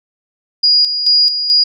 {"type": "tone with tremolo", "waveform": "sine", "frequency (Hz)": 4878, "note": "D#8", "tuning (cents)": -35, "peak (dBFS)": -7, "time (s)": [0.63, 1.64], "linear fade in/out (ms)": 10, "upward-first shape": "square", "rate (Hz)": 2.3, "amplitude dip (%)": 60, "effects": []}